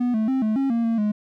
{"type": "tone with pitch steps", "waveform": "triangle", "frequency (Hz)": [245.3, 218.4, 263.9, 216.5, 271.9, 232.2, 228.5, 210], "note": ["B3", "A3", "C4", "A3", "C#4", "A#3", "A#3", "G#3"], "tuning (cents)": [-12, -13, 15, -28, -33, -7, -34, 19], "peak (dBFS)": -17, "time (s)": [0, 1.12], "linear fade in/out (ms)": 10, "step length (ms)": 140, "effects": []}